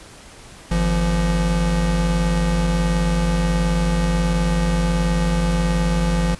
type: tone pair together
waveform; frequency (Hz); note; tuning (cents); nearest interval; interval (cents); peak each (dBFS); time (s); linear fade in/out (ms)
square; 50.73 / 170.8; G#1 / F3; -40 / -38; octave + major sixth; 2102; -20; 0.71-6.35; 5
effects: pink hiss -42 dBFS RMS until 6.39 s + resampled to 24000 Hz